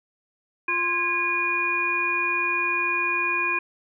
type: harmonic tone with a mistuned harmonic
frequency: 349.2 Hz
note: F4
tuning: in tune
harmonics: 1 / 3 / 5 / 7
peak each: -34 / -28 / -30 / -23 dBFS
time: 0.68-3.59 s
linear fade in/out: 5 ms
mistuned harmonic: 5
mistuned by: -110 cents
effects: none